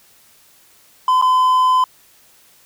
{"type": "tone with dropouts", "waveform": "triangle", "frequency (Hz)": 1019, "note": "C6", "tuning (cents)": -46, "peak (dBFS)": -9, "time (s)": [1.08, 1.84], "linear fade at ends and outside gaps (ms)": 2, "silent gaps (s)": [1.215, 1.223], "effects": ["white hiss -51 dBFS RMS until 2.65 s"]}